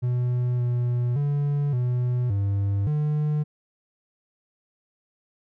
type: tone with pitch steps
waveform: triangle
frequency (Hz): 123.4 / 121.8 / 144 / 123.6 / 99.7 / 150.2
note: B2 / B2 / D3 / B2 / G2 / D3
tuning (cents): -1 / -24 / -34 / +2 / +30 / +39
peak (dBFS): -19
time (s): 0.02-3.44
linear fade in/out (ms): 20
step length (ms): 570
effects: none